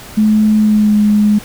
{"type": "tone with pitch glide", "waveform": "sine", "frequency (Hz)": [214.4, 209.3], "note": ["A3", "G#3"], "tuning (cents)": [-45, 14], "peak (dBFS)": -7, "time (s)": [0.17, 1.39], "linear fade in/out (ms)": 10, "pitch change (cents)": -41, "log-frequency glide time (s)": [0.58, 0.99], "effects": ["pink hiss -33 dBFS RMS until 1.44 s"]}